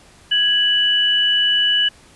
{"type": "tone pair together", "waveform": "sine", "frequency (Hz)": [1661.2, 2960], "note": ["G#6", "F#7"], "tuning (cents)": [0, 0], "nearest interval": "minor seventh", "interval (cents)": 1000, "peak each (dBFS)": [-21, -14], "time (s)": [0.31, 1.89], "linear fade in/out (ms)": 10, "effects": ["pink hiss -48 dBFS RMS until 2.15 s", "resampled to 24000 Hz"]}